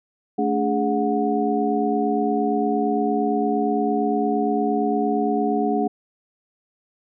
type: tone cluster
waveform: sine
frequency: 219.3 / 288 / 414.6 / 729 Hz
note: A3 / D4 / G#4 / F#5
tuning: -6 / -34 / -3 / -26 cents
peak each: -24 dBFS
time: 0.38-5.88 s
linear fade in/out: 10 ms
effects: none